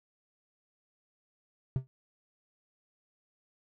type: tone with exponential decay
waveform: triangle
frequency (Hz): 130.81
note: C3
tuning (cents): 0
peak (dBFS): -21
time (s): 1.76-1.87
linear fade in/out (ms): 0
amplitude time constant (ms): 22
effects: none